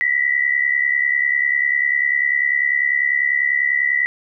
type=tone pair together; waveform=sine; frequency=1929.9 / 2000 Hz; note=B6 / B6; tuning=-40 / +21 cents; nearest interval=minor second; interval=61 cents; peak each=-18 dBFS; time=0.01-4.06 s; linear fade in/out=0 ms; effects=none